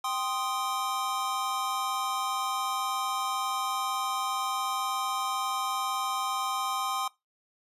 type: chord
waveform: square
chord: C minor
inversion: second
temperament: equal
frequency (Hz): 784 / 1046.5 / 1244.5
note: G5 / C6 / Eb6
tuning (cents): 0 / 0 / 0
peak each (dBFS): -35 / -33 / -34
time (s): 0.04-7.08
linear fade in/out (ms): 5
effects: noise-tail reverb RT60 0.2 s tail -21 dB re dry + resampled to 32000 Hz